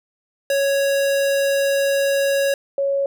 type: tone pair in turn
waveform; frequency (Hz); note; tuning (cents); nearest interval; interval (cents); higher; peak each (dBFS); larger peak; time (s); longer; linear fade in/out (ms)
square / sine; 554.4 / 554.4; C#5 / C#5; 0 / 0; unison; 0; neither; -17 / -17; neither; 0.5-2.54 / 2.78-3.06; first; 2
effects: none